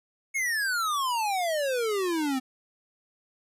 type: exponential sweep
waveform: square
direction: down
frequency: 2217 to 253.5 Hz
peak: -26 dBFS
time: 0.34-2.4 s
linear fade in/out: 20 ms
effects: resampled to 32000 Hz